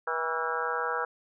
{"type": "harmonic tone with a mistuned harmonic", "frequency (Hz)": 161.7, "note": "E3", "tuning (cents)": -33, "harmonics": [3, 4, 5, 6, 7, 8, 9, 10], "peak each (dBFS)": [-34, -41, -37, -36, -38, -33, -36, -37], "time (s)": [0.07, 1.05], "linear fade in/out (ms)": 5, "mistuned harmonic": 8, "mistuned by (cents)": 50, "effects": []}